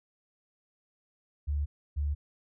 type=tone pair in turn; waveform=sine; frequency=72.8 / 72.8 Hz; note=D2 / D2; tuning=-15 / -15 cents; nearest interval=unison; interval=0 cents; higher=neither; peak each=-27 dBFS; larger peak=neither; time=1.47-1.66 / 1.96-2.15 s; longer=neither; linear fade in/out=20 ms; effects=none